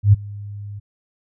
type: tone with ADSR envelope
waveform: sine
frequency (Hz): 102.2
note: G#2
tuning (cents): -27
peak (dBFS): -5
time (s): 0.03-0.8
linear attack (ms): 100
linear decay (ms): 19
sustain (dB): -24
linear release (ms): 17
effects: none